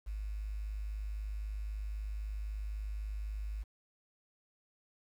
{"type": "tone with quantisation", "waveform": "sine", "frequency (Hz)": 51.91, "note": "G#1", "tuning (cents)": 0, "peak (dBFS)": -36, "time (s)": [0.06, 3.64], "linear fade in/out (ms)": 20, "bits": 10, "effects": []}